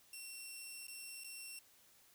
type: tone with dropouts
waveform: 10% pulse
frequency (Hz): 2719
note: F7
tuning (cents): -47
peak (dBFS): -39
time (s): 0.13-1.59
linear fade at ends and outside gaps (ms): 2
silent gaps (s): 0.869-0.881 / 1.237-1.244
effects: white hiss -67 dBFS RMS until 2.14 s